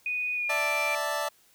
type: tone with pitch glide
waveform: sine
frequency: 2479 to 2359 Hz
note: D#7 to D7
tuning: -7 to +7 cents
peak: -27 dBFS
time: 0.06-0.95 s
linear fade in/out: 2 ms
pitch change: -86 cents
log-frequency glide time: 0.34-0.62 s
type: chord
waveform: 25% pulse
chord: D suspended second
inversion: none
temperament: equal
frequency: 587.3 / 659.3 / 880 Hz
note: D5 / E5 / A5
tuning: 0 / 0 / 0 cents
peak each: -28 / -30 / -29 dBFS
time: 0.49-1.29 s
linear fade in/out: 10 ms
effects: white hiss -62 dBFS RMS until 1.54 s